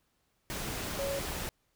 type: tone in noise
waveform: sine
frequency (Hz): 554.4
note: C#5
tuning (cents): 0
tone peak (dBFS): -32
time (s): 0.99-1.19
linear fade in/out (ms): 0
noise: pink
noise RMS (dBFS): -37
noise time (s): 0.5-1.49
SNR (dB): +2
effects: pink hiss -75 dBFS RMS until 1.75 s